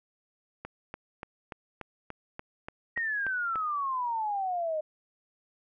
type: click train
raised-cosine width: 0.5 ms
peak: -23 dBFS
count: 11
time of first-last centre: 0.65-3.557 s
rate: 3.44 Hz
type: exponential sweep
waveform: sine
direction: down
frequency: 1900 to 607 Hz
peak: -28 dBFS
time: 2.96-4.81 s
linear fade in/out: 10 ms
effects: none